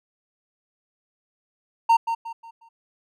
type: tone with echo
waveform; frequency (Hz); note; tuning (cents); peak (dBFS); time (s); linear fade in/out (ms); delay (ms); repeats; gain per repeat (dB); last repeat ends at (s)
triangle; 917; A#5; -29; -11; 1.89-1.97; 10; 180; 4; -9; 2.69
effects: none